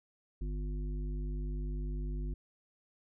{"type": "harmonic tone", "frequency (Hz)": 50, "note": "G1", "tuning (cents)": 35, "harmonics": [1, 3, 5, 7], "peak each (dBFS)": [-34, -44, -48, -51], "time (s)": [0.41, 2.34], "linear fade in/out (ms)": 5, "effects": []}